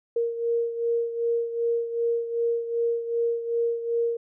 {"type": "beating tone pair", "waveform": "sine", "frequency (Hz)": [466.2, 468.8], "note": ["A#4", "A#4"], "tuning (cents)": [0, 10], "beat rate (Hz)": 2.6, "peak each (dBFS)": [-24, -30], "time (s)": [0.16, 4.17], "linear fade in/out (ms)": 5, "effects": []}